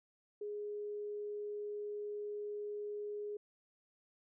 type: tone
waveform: sine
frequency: 415.3 Hz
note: G#4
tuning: in tune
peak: -39 dBFS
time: 0.41-3.37 s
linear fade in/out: 5 ms
effects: none